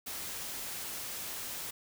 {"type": "noise", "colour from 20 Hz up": "white", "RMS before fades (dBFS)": -40, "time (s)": [0.06, 1.71], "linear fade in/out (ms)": 10, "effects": []}